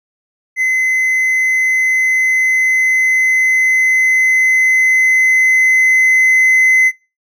triangle tone with level ramp, 2044 Hz, C7, 41 cents flat, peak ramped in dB -9 to -4 dBFS, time 0.56-6.92 s, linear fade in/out 50 ms, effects noise-tail reverb RT60 0.3 s tail -26 dB re dry + tanh soft clip ceiling 0 dBFS

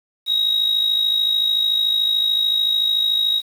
sine tone with amplitude modulation, 3800 Hz, A#7, 33 cents sharp, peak -11 dBFS, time 0.26-3.42 s, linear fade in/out 50 ms, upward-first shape sine, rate 53.6 Hz, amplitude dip 65%, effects tanh soft clip ceiling -12 dBFS + 7-bit

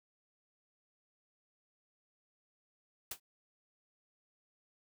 white noise with exponential decay, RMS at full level -35 dBFS, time 3.11-3.2 s, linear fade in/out 5 ms, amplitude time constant 18 ms, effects none

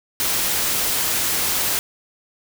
white noise, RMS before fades -21 dBFS, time 0.2-1.79 s, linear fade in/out 0 ms, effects none

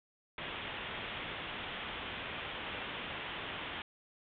white low-pass noise, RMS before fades -42 dBFS, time 0.38-3.82 s, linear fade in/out 2 ms, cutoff 3500 Hz, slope 96 dB/octave, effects none

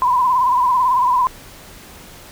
sine tone with vibrato, 1003 Hz, B5, 26 cents sharp, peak -12 dBFS, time 0.02-1.27 s, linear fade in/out 0 ms, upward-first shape sine, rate 18 Hz, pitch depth 74 cents each way, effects pink hiss -40 dBFS RMS until 2.31 s

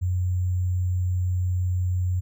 sine tone with sample-and-hold, 90.6 Hz, F#2, 36 cents flat, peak -21 dBFS, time 0.01-2.21 s, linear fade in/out 20 ms, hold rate 7350 Hz, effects none

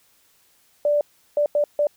sine tone bursts at uneven times, 587.3 Hz, D5, in tune, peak -16 dBFS, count 4, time 0.85-1.01 / 1.37-1.46 / 1.55-1.64 / 1.79-1.87 s, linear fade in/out 2 ms, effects white hiss -60 dBFS RMS until 1.96 s

